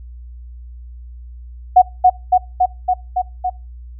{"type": "tone with echo", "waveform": "sine", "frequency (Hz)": 734, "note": "F#5", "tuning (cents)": -14, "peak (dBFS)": -3, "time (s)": [1.76, 1.82], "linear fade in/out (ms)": 10, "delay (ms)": 280, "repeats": 6, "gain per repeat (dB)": -2, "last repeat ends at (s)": 3.5, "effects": ["noise-tail reverb RT60 0.3 s tail -24 dB re dry", "added 60 Hz sine -32 dBFS peak until 3.99 s"]}